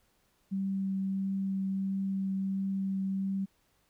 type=tone with vibrato; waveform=sine; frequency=193.3 Hz; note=G3; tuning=24 cents flat; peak=-29 dBFS; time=0.51-3.46 s; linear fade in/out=20 ms; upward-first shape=triangle; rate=1.5 Hz; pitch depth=9 cents each way; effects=pink hiss -71 dBFS RMS until 3.89 s